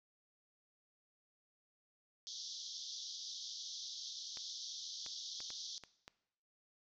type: band-pass noise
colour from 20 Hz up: white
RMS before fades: -47 dBFS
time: 2.27-5.78 s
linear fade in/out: 0 ms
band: 3300 to 6200 Hz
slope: 96 dB/octave
type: clicks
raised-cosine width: 0.2 ms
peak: -32 dBFS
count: 6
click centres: 4.372 / 5.063 / 5.404 / 5.504 / 5.837 / 6.079 s
effects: noise-tail reverb RT60 0.8 s tail -19 dB re dry